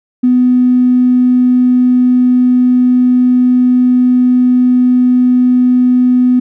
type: tone with tanh clipping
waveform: triangle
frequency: 249.8 Hz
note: B3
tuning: 20 cents sharp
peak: -5 dBFS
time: 0.23-6.4 s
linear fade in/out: 10 ms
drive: 2 dB
effects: none